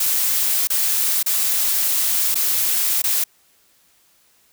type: noise with dropouts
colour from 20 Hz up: blue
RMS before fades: -19 dBFS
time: 0-3.24 s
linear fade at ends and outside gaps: 5 ms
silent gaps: 0.673-0.701 / 1.229-1.261 / 2.345-2.354 / 3.02-3.039 s
effects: white hiss -58 dBFS RMS until 4.52 s